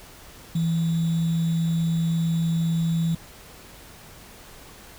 sine tone with sample-and-hold, 165.3 Hz, E3, 5 cents sharp, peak -20 dBFS, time 0.55-3.15 s, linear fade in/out 5 ms, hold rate 3675 Hz, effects pink hiss -46 dBFS RMS until 4.98 s

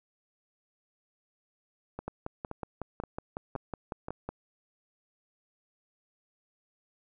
two click trains, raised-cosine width 1 ms, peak -21 / -23 dBFS, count 13 / 5, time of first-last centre 2.08-4.29 / 1.99-4.084 s, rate 5.43 / 1.91 Hz, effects none

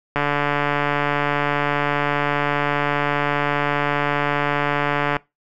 click train, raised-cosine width 0.5 ms, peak -5 dBFS, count 727, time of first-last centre 0.16-5.167 s, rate 145 Hz, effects noise-tail reverb RT60 0.2 s tail -21 dB re dry

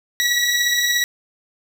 20% pulse beating tone pair, 1918 / 1935 Hz, A#6 / B6, +49 / -36 cents, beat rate 17 Hz, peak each -19 / -12 dBFS, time 0.2-1.04 s, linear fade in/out 0 ms, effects none

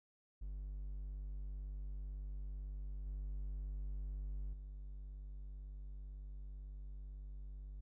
triangle tone with level steps, 49 Hz, G1, in tune, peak -40 / -38 / -44 dBFS, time 0.41-7.81 s, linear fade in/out 10 ms, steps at 3.06 / 4.53 s, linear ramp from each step 2 ms, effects none

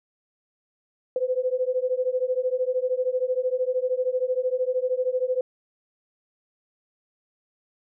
sine beating tone pair, 502 / 515 Hz, B4 / C5, +28 / -28 cents, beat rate 13 Hz, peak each -25 dBFS, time 1.16-5.41 s, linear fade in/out 2 ms, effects none

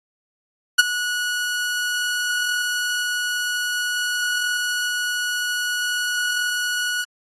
sawtooth tone with ADSR envelope, 1464 Hz, F#6, 19 cents flat, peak -3 dBFS, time 0.78-7.05 s, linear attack 15 ms, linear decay 21 ms, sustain -15 dB, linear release 31 ms, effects AAC 32 kbps

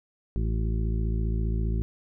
harmonic tone, 55 Hz, A1, in tune, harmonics 1 / 2 / 3 / 4 / 6 / 7, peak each -25 / -31 / -35 / -37 / -41 / -42 dBFS, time 0.36-1.82 s, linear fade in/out 0 ms, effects none

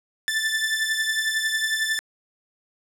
sawtooth beating tone pair, 1760 / 1771 Hz, A6 / A6, 0 / +11 cents, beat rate 11 Hz, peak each -20 / -24 dBFS, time 0.28-1.99 s, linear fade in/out 0 ms, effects low-pass 12000 Hz 12 dB/octave

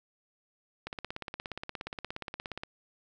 click train, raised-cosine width 0.3 ms, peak -21 dBFS, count 31, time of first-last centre 0.87-2.635 s, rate 17 Hz, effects none

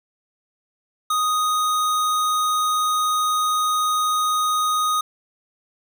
square tone, 1244.5 Hz, D#6, in tune, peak -19 dBFS, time 1.1-5.01 s, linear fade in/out 5 ms, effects none

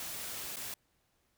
white noise with dropouts, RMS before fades -41 dBFS, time 0-0.74 s, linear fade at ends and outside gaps 2 ms, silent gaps 0.56-0.567 s, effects pink hiss -75 dBFS RMS until 1.37 s

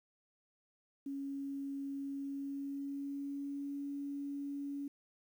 sine tone with pitch glide, 276.9 to 282.2 Hz, C#4 to C#4, -2 to +31 cents, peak -38 dBFS, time 1.06-4.88 s, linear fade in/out 5 ms, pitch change +33 cents, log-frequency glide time 2.11-3.83 s, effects 11-bit

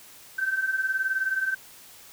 sine beating tone pair, 1531 / 1550 Hz, G6 / G6, -41 / -20 cents, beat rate 19 Hz, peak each -30 / -25 dBFS, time 0.38-1.55 s, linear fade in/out 10 ms, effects white hiss -49 dBFS RMS until 2.12 s

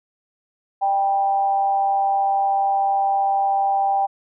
sine tone with amplitude modulation, 788 Hz, G5, 9 cents sharp, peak -14 dBFS, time 0.81-4.07 s, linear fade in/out 20 ms, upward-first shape sine, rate 187 Hz, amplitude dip 50%, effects none

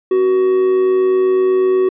triangle tone with amplitude modulation, 374.3 Hz, F#4, 20 cents sharp, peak -7 dBFS, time 0.11-1.89 s, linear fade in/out 5 ms, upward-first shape sine, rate 108 Hz, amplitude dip 35%, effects resampled to 8000 Hz

